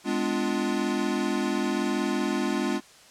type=chord; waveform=square; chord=G# diminished seventh; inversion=none; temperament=equal with one note detuned; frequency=207.7 / 252.7 / 293.7 / 349.2 Hz; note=G#3 / B3 / D4 / F4; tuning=0 / +40 / 0 / 0 cents; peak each=-31 dBFS; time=0.04-2.81 s; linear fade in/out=50 ms; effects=white hiss -52 dBFS RMS until 3.1 s + low-pass 8000 Hz 12 dB/octave